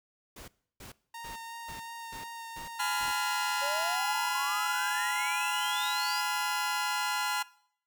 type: noise bursts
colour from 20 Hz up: pink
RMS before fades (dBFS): -47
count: 7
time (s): 0.36-3.12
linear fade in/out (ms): 5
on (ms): 120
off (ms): 320
type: tone with vibrato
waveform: sawtooth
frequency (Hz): 922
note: A#5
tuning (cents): -19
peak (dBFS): -37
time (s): 1.14-3.96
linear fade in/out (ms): 5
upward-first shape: sine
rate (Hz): 2.8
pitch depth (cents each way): 12
type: chord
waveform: sawtooth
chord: F diminished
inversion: first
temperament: just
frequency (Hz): 838.1 / 1005.8 / 1396.9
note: Ab5 / Cb6 / F6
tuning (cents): +16 / +31 / 0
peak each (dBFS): -30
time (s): 2.79-7.43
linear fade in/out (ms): 10
type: exponential sweep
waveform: sine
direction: up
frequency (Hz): 551 to 5070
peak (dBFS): -35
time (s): 3.61-6.22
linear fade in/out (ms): 20
effects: noise-tail reverb RT60 0.6 s tail -21 dB re dry